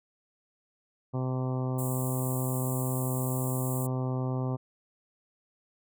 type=harmonic tone; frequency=128.8 Hz; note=C3; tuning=27 cents flat; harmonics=1 / 2 / 3 / 4 / 5 / 6 / 7 / 8 / 9; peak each=-29 / -35 / -39 / -41 / -43 / -45 / -46 / -47 / -48 dBFS; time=1.13-4.57 s; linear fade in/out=20 ms
type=high-pass noise; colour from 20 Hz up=pink; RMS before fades=-39 dBFS; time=1.78-3.87 s; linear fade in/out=10 ms; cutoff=7300 Hz; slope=96 dB/octave
effects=none